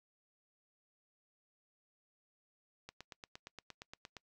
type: click train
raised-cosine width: 0.2 ms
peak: -30 dBFS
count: 12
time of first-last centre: 2.89-4.168 s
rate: 8.61 Hz
effects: noise-tail reverb RT60 0.1 s tail -24 dB re dry